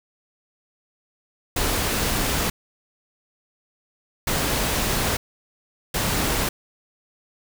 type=noise bursts at uneven times; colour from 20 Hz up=pink; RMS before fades=-23 dBFS; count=3; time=1.56-2.5 / 4.27-5.17 / 5.94-6.49 s; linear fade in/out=5 ms; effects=none